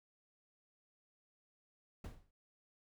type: noise with exponential decay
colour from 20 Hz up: brown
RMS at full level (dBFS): -40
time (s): 2.04-2.31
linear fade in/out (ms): 5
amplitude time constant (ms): 58
effects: none